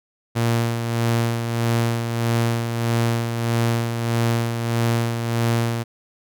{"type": "tone with tremolo", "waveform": "sawtooth", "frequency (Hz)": 116.54, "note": "A#2", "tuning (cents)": 0, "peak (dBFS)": -13, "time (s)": [0.35, 5.84], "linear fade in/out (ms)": 20, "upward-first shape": "sine", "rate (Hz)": 1.6, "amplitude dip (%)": 50, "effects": []}